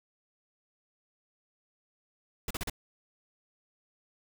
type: noise bursts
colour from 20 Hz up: pink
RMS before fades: -34 dBFS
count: 4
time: 2.48-2.698 s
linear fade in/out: 2 ms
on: 26 ms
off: 38 ms
effects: none